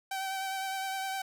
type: tone with vibrato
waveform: sawtooth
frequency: 770 Hz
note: G5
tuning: 31 cents flat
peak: -29 dBFS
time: 0.11-1.22 s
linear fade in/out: 5 ms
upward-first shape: sine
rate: 9.8 Hz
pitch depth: 20 cents each way
effects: none